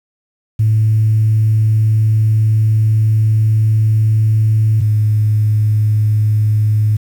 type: tone pair in turn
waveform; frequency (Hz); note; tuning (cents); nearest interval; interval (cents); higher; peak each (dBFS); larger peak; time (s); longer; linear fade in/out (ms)
sine; 109.1 / 106.98; A2 / A2; -14 / -48; unison; 34; first; -8 / -9; first; 0.59-4.81 / 4.81-6.97; first; 10
effects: tanh soft clip ceiling -4 dBFS + 7-bit